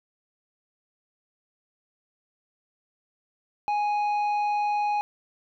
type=tone with tanh clipping; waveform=sine; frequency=830.6 Hz; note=G#5; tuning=in tune; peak=-24 dBFS; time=3.68-5.01 s; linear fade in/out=0 ms; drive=7 dB; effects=none